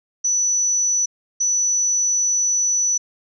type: tone bursts at uneven times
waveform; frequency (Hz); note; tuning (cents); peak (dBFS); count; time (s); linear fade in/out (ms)
sine; 5950; F#8; +9; -16; 2; 0.24-1.06 / 1.4-2.98; 10
effects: none